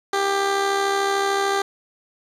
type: tone with amplitude modulation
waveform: 15% pulse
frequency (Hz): 395.6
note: G4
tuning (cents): +16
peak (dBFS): -11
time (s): 0.13-1.62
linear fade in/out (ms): 5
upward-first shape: sine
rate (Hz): 73.5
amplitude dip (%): 40
effects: low-pass 8000 Hz 12 dB/octave + 8-bit